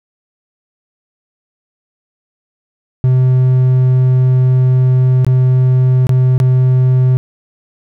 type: tone with dropouts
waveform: triangle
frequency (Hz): 128.3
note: C3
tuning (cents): -34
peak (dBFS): -5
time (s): 3.04-7.17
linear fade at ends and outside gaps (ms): 0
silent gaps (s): 5.247-5.266 / 6.069-6.093 / 6.38-6.401
effects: none